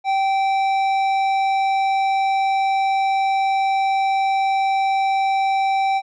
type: tone with tanh clipping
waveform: triangle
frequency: 777 Hz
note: G5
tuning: 16 cents flat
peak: -18 dBFS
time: 0.04-6.02 s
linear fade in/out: 50 ms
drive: 15 dB
effects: none